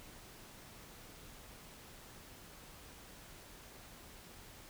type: silence
effects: pink hiss -55 dBFS RMS until 4.69 s